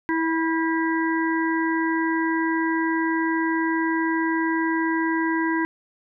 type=harmonic tone with a mistuned harmonic; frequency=325.9 Hz; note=E4; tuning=20 cents flat; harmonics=1 / 3 / 5 / 6; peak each=-22 / -27 / -29 / -30 dBFS; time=0.09-5.65 s; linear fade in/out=0 ms; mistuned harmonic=5; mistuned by=-20 cents; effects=none